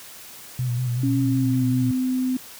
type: tone with vibrato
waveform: sine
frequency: 123.47 Hz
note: B2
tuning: in tune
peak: -21 dBFS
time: 0.59-1.91 s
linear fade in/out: 0 ms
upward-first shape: square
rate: 5.3 Hz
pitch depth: 42 cents each way
type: tone with pitch glide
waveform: sine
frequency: 274.5 to 256.1 Hz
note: C#4 to C4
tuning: -17 to -37 cents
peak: -20 dBFS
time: 1.03-2.37 s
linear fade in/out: 5 ms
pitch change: -120 cents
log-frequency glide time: 1.18-1.66 s
effects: white hiss -42 dBFS RMS until 2.59 s + high-pass 60 Hz 12 dB/octave